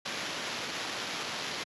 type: noise with sample-and-hold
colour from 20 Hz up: blue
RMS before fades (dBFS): -36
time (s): 0.05-1.64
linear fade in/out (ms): 10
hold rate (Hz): 8820
effects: high-pass 150 Hz 12 dB/octave + resampled to 24000 Hz